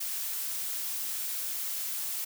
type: noise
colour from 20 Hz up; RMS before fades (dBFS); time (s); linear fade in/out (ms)
blue; -34; 0-2.25; 10
effects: none